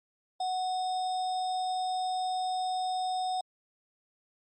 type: tone with sample-and-hold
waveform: sine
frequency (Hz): 740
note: F#5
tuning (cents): 0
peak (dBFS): -28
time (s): 0.4-3.41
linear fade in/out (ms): 5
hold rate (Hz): 4410
effects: MP3 32 kbps